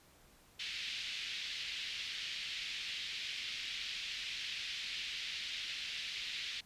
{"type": "band-pass noise", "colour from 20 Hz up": "white", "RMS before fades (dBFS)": -42, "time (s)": [0.59, 6.61], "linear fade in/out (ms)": 10, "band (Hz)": [2200, 4000], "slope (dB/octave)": 24, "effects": ["pink hiss -64 dBFS RMS until 6.65 s", "resampled to 32000 Hz"]}